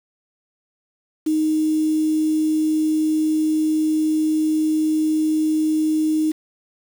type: tone with quantisation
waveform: sine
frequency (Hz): 311.1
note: D#4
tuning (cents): 0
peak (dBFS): -16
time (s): 1.26-6.32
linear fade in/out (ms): 10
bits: 6
effects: none